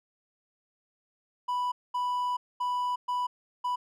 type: tone bursts at uneven times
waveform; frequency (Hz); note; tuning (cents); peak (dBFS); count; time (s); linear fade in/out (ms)
triangle; 987.8; B5; 0; -25; 5; 1.48-1.72 / 1.94-2.37 / 2.6-2.96 / 3.08-3.27 / 3.64-3.76; 10
effects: none